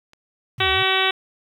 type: click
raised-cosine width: 0.2 ms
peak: -30 dBFS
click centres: 0.134 s
type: exponential two-way sweep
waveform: sine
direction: down then up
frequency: 130.1 to 66.5 to 130.1 Hz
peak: -30 dBFS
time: 0.58-0.83 s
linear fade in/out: 5 ms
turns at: 0.71 s
type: harmonic tone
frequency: 380 Hz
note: F#4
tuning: 46 cents sharp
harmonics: 1 / 2 / 3 / 4 / 5 / 6 / 7 / 8 / 9 / 10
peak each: -26 / -26 / -26 / -26 / -26 / -26 / -26 / -26 / -26 / -26 dBFS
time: 0.6-1.11 s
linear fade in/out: 5 ms
effects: 8-bit